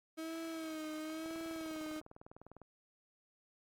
35% pulse tone with vibrato, 318.3 Hz, D#4, 39 cents sharp, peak -39 dBFS, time 0.17-2.01 s, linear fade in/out 20 ms, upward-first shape sine, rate 1 Hz, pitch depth 50 cents each way
click train, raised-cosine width 1 ms, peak -38 dBFS, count 28, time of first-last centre 1.26-2.617 s, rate 19.9 Hz
effects AAC 64 kbps

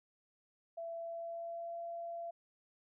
sine tone with pitch glide, 669 to 679.9 Hz, E5 to F5, +25 to -47 cents, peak -40 dBFS, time 0.77-2.31 s, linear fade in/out 10 ms, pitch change +28 cents, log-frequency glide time 0.95-1.79 s, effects none

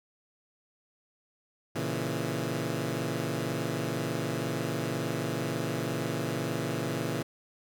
15% pulse chord, A# diminished, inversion none, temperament equal, 116.54 / 138.59 / 164.81 Hz, A#2 / C#3 / E3, 0 / 0 / 0 cents, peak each -28 dBFS, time 1.75-7.23 s, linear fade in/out 10 ms, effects none

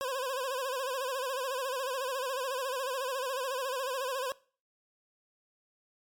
25% pulse tone with vibrato, 523.3 Hz, C5, in tune, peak -28 dBFS, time 0.01-4.32 s, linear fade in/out 0 ms, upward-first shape sine, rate 14 Hz, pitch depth 100 cents each way, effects noise-tail reverb RT60 0.4 s tail -21 dB re dry + MP3 96 kbps

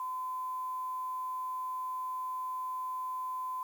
sine tone with quantisation, 1020 Hz, C6, 44 cents flat, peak -34 dBFS, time 0-3.63 s, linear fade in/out 2 ms, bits 9, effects none

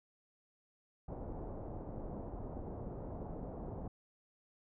pink low-pass noise, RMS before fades -44 dBFS, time 1.08-3.88 s, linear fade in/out 5 ms, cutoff 790 Hz, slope 24 dB/octave, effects none

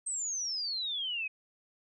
sine exponential sweep, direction down, 8372 to 2492 Hz, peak -32 dBFS, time 0.06-1.28 s, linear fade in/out 10 ms, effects none

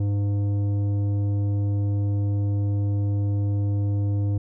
sine tone with tanh clipping, 101.3 Hz, G#2, 43 cents flat, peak -22 dBFS, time 0-4.38 s, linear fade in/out 5 ms, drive 10 dB, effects none

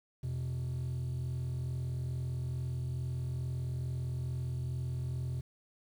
triangle tone pair together, 84.9 / 127.21 Hz, F2 / C3, -48 / -48 cents, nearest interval perfect fifth, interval 700 cents, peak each -36 / -31 dBFS, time 0.23-5.41 s, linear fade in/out 10 ms, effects tanh soft clip ceiling -29 dBFS + 10-bit

